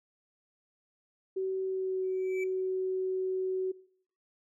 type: tone with pitch glide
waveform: sine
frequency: 379.7 to 374.9 Hz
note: F#4 to F#4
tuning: +45 to +23 cents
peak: -29 dBFS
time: 1.36-3.72 s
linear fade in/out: 10 ms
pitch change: -22 cents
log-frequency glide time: 1.64-2.03 s
type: tone with exponential growth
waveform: triangle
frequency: 2310 Hz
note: D7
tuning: 29 cents flat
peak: -34 dBFS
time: 2.03-2.44 s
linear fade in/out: 5 ms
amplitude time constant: 87 ms
effects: noise-tail reverb RT60 0.6 s tail -20 dB re dry